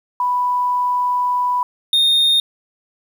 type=tone pair in turn; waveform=sine / triangle; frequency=988 / 3678 Hz; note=B5 / A#7; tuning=0 / -24 cents; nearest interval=octave + major seventh; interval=2276 cents; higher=second; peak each=-15 / -10 dBFS; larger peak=second; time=0.2-1.63 / 1.93-2.4 s; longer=first; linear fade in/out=2 ms; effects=8-bit